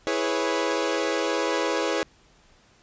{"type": "chord", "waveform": "sawtooth", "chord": "C# minor seventh", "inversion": "first", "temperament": "equal with one note detuned", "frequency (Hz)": [329.6, 415.3, 493.9, 550.9], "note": ["E4", "G#4", "B4", "C#5"], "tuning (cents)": [0, 0, 0, -11], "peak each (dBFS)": -25, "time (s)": [0.07, 2.03], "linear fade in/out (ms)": 0, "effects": ["pink hiss -58 dBFS RMS until 2.82 s", "resampled to 16000 Hz"]}